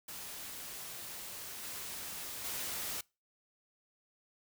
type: noise with level steps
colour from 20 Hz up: white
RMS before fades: -45 / -43 / -39 dBFS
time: 0.08-3.01 s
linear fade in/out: 5 ms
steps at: 1.63 / 2.44 s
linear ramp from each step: 10 ms
effects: noise-tail reverb RT60 0.3 s tail -26 dB re dry